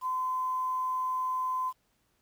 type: tone with quantisation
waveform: sine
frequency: 1024 Hz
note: C6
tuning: 38 cents flat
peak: -28 dBFS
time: 0.01-1.73 s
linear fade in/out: 50 ms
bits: 9
effects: pink hiss -73 dBFS RMS until 2.21 s